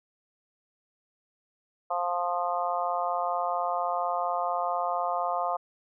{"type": "harmonic tone", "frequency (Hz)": 175.7, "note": "F3", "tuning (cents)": 11, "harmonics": [3, 4, 5, 6, 7], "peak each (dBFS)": [-35, -29, -34, -33, -34], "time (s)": [1.9, 5.57], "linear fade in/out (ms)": 10, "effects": []}